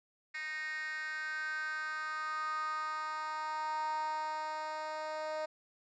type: tone with high-pass filter sweep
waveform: 10% pulse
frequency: 309.9 Hz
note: D#4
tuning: 7 cents flat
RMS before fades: -38 dBFS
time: 0.34-5.46 s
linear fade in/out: 10 ms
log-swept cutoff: 2000 to 660 Hz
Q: 6.1
effects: resampled to 16000 Hz